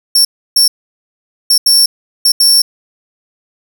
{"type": "tone bursts at uneven times", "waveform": "sawtooth", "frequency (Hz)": 5450, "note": "F8", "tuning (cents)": -43, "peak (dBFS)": -3, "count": 6, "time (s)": [[0.15, 0.25], [0.56, 0.68], [1.5, 1.58], [1.66, 1.86], [2.25, 2.32], [2.4, 2.62]], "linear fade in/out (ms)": 5, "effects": ["7-bit"]}